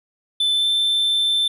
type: tone with pitch glide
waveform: triangle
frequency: 3520 to 3547 Hz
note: A7 to A7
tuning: 0 to +13 cents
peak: -15 dBFS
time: 0.4-1.48 s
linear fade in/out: 5 ms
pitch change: +13 cents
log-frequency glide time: 0.53-0.68 s
effects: none